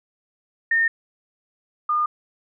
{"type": "tone pair in turn", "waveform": "sine", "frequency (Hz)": [1826, 1215.1], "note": ["A#6", "D#6"], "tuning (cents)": [-36, -41], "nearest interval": "perfect fifth", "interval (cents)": 705, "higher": "first", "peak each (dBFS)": [-16, -18], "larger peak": "first", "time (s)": [[0.71, 0.88], [1.89, 2.06]], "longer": "neither", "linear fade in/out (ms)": 5, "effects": []}